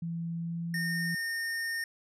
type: tone with pitch glide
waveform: sine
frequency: 167.6 to 170.33 Hz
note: E3 to F3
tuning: +29 to -43 cents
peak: -32 dBFS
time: 0.02-1.15 s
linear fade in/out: 5 ms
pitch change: +28 cents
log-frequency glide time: 0.35-1.01 s
type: tone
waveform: square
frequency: 1829 Hz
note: A#6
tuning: 33 cents flat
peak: -32 dBFS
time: 0.74-1.84 s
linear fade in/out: 2 ms
effects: resampled to 32000 Hz